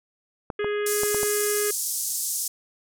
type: clicks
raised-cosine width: 1 ms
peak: -16 dBFS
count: 5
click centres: 0.502 / 0.645 / 1.034 / 1.146 / 1.232 s
type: harmonic tone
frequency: 415.3 Hz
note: G#4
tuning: in tune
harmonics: 1 / 3 / 4 / 5 / 6 / 7 / 8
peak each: -24 / -37 / -35 / -38 / -43 / -44 / -46 dBFS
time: 0.59-1.71 s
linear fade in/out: 5 ms
type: band-pass noise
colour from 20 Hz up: white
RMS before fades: -28 dBFS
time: 0.86-2.48 s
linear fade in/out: 5 ms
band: 5700 to 12000 Hz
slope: 24 dB/octave
effects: none